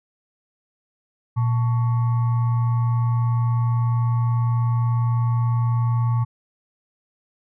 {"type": "tone with frequency modulation", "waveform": "sine", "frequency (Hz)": 118.2, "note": "A#2", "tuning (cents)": 24, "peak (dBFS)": -17, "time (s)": [1.36, 6.25], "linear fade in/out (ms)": 20, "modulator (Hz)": 999, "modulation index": 0.28, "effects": []}